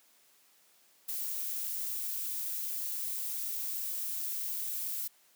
violet noise, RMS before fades -36 dBFS, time 1.08-5.08 s, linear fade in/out 10 ms, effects white hiss -65 dBFS RMS until 5.35 s + high-pass 200 Hz 12 dB/octave

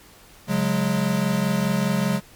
square chord, C# suspended fourth, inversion none, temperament equal with one note detuned, 138.59 / 182.66 / 207.7 Hz, C#3 / F#3 / G#3, 0 / -22 / 0 cents, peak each -27 / -24 / -24 dBFS, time 0.47-2.21 s, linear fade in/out 50 ms, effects pink hiss -49 dBFS RMS until 2.35 s + MP3 96 kbps

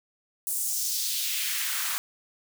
white noise with high-pass filter sweep, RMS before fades -29 dBFS, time 0.47-1.98 s, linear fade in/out 0 ms, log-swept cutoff 9500 to 1100 Hz, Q 1.7, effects none

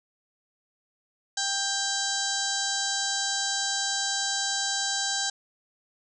harmonic tone with a mistuned harmonic, 790 Hz, G5, 13 cents sharp, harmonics 1 / 2 / 4 / 5 / 6 / 7 / 8 / 9 / 10, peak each -35 / -33 / -37 / -32 / -35 / -37 / -34 / -35 / -37 dBFS, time 1.37-5.3 s, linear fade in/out 5 ms, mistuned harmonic 7, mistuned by -21 cents, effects none

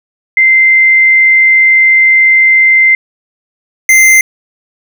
sine / square tone pair in turn, 2081 / 2081 Hz, C7 / C7, -10 / -10 cents, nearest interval unison, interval 0 cents, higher neither, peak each -3 dBFS, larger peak neither, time 0.37-2.95 / 3.89-4.21 s, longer first, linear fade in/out 2 ms, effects none

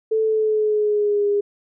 sine tone with pitch glide, 440 to 408.2 Hz, A4 to G#4, 0 to -30 cents, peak -16 dBFS, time 0.11-1.41 s, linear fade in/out 10 ms, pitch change -130 cents, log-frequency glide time 0.23-1.27 s, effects none

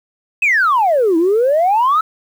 sine exponential two-way sweep, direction down then up, 2637 to 317.5 to 1332 Hz, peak -9 dBFS, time 0.42-2.01 s, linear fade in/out 5 ms, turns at 1.17 s, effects tanh soft clip ceiling -7 dBFS + 7-bit

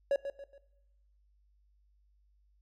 triangle tone with echo, 559 Hz, C#5, 14 cents sharp, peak -23 dBFS, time 0.11-0.16 s, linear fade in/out 2 ms, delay 140 ms, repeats 3, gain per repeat -9 dB, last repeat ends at 0.58 s, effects noise-tail reverb RT60 1.0 s tail -20 dB re dry + added 50 Hz sine -65 dBFS peak until 2.61 s

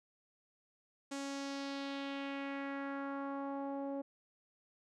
sawtooth tone with low-pass filter sweep, 277.2 Hz, C#4, in tune, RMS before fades -41 dBFS, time 1.11-4.02 s, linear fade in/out 10 ms, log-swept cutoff 7700 to 620 Hz, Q 2, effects none

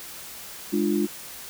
sine chord, D diminished, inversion second, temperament equal with one note detuned, 207.7 / 299.8 / 349.2 Hz, Ab3 / D4 / F4, 0 / +36 / 0 cents, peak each -25 dBFS, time 0.72-1.07 s, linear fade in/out 20 ms, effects white hiss -40 dBFS RMS until 1.49 s

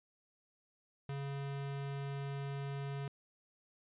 square tone, 139.4 Hz, C#3, 10 cents sharp, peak -39 dBFS, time 1.09-3.08 s, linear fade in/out 2 ms, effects resampled to 8000 Hz

